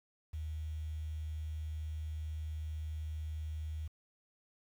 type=tone with quantisation; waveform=sine; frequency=77.78 Hz; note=D#2; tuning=in tune; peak=-37 dBFS; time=0.33-3.88 s; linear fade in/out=10 ms; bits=10; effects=none